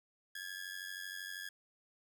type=ring-modulated tone; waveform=sawtooth; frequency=1667 Hz; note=G#6; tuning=6 cents sharp; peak=-36 dBFS; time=0.35-1.49 s; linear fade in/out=5 ms; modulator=46.4 Hz; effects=none